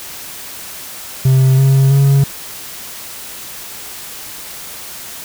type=tone with pitch steps; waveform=triangle; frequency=131.7 / 135.01 / 138.41 Hz; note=C3 / C#3 / C#3; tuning=+12 / -45 / -2 cents; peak=-5 dBFS; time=1.25-2.24 s; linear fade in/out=5 ms; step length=330 ms; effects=white hiss -30 dBFS RMS until 5.24 s